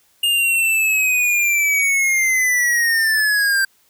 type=linear sweep; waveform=square; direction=down; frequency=2836 to 1568 Hz; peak=-15 dBFS; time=0.23-3.65 s; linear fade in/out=5 ms; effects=white hiss -58 dBFS RMS until 3.89 s